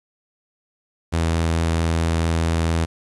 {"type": "tone with vibrato", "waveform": "sawtooth", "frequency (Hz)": 82.41, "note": "E2", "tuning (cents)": 0, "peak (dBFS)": -14, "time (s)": [1.12, 2.86], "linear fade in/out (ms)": 20, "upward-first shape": "triangle", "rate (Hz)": 4.5, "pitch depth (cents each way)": 9, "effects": ["resampled to 24000 Hz", "8-bit"]}